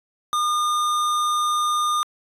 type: tone with tanh clipping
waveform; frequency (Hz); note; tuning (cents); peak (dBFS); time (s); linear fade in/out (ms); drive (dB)
sine; 1214; D#6; -43; -21; 0.33-2.03; 0; 18
effects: resampled to 32000 Hz